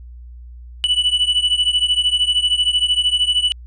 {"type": "beating tone pair", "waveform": "triangle", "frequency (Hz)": [2960, 2973], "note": ["F#7", "F#7"], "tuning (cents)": [0, 8], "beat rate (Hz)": 13, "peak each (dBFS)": [-15, -17], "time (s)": [0.84, 3.52], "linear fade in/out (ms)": 0, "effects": ["added 60 Hz sine -34 dBFS peak until 3.66 s", "resampled to 24000 Hz"]}